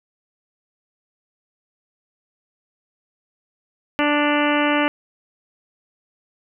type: harmonic tone with a mistuned harmonic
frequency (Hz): 293.7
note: D4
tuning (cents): 0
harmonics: 1 / 2 / 3 / 4 / 5 / 6 / 7 / 8 / 9 / 10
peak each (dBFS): -20 / -23 / -25 / -26 / -27 / -28 / -28 / -29 / -30 / -30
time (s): 3.99-4.88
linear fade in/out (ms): 0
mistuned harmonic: 9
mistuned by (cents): +26
effects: none